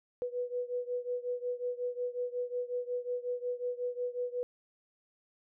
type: beating tone pair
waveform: sine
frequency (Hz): 490 / 495.5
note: B4 / B4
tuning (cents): -14 / +6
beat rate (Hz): 5.5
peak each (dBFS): -35 / -37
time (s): 0.22-4.43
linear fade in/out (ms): 0
effects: none